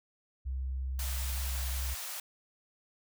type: tone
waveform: sine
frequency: 65.41 Hz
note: C2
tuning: in tune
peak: -32 dBFS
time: 0.45-1.95 s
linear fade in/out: 20 ms
type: high-pass noise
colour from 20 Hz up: white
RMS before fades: -40 dBFS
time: 0.99-2.2 s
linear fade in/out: 2 ms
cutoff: 540 Hz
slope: 48 dB/octave
effects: none